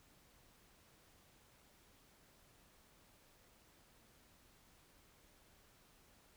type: silence
effects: pink hiss -68 dBFS RMS until 6.36 s